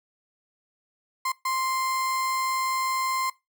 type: tone bursts at uneven times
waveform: 35% pulse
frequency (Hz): 1046.5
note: C6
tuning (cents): 0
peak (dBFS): -23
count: 2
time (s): 1.25-1.32 / 1.45-3.3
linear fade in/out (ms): 5
effects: noise-tail reverb RT60 0.2 s tail -19 dB re dry